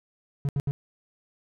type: tone bursts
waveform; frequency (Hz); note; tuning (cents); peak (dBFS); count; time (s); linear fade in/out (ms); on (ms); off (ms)
triangle; 140.7; C#3; +26; -21; 3; 0.45-0.71; 0; 38; 73
effects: none